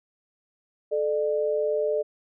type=tone pair together; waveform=sine; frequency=435.3 / 599 Hz; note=A4 / D5; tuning=-19 / +34 cents; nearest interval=tritone; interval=553 cents; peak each=-25 dBFS; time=0.91-2.03 s; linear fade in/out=20 ms; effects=none